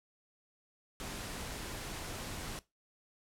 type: noise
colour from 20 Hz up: pink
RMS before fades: -42 dBFS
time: 1-2.59 s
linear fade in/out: 0 ms
effects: noise-tail reverb RT60 0.2 s tail -18 dB re dry + low-pass 12000 Hz 12 dB/octave